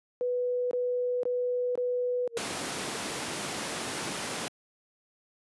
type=tone bursts; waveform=sine; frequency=493.9 Hz; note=B4; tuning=in tune; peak=-26 dBFS; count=4; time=0.21-2.276 s; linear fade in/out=0 ms; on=500 ms; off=22 ms
type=tone with exponential growth; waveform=sine; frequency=466.2 Hz; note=A#4; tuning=in tune; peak=-25 dBFS; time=2.27-2.38 s; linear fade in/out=5 ms; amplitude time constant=22 ms
type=noise; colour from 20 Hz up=pink; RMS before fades=-33 dBFS; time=2.37-4.48 s; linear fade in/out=0 ms
effects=high-pass 200 Hz 12 dB/octave + resampled to 24000 Hz